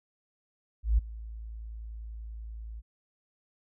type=tone with ADSR envelope; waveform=sine; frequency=55.2 Hz; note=A1; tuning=6 cents sharp; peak=-18 dBFS; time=0.83-2.82 s; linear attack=150 ms; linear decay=14 ms; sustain=-20 dB; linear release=35 ms; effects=none